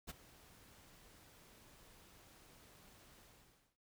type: noise with ADSR envelope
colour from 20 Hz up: pink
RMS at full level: -45 dBFS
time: 0.07-3.77 s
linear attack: 28 ms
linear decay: 22 ms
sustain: -18 dB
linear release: 560 ms
effects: none